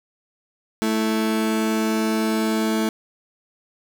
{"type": "tone pair together", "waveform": "35% pulse", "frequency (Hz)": [219.7, 329.6], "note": ["A3", "E4"], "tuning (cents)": [-2, 0], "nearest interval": "perfect fifth", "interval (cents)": 702, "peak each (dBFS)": [-19, -23], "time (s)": [0.82, 2.89], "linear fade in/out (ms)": 0, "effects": []}